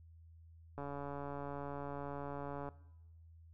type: click train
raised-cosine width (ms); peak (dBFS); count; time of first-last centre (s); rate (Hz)
1; -30; 272; 0.78-2.688; 142
effects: noise-tail reverb RT60 0.9 s tail -19 dB re dry + added 82 Hz sine -56 dBFS peak until 3.53 s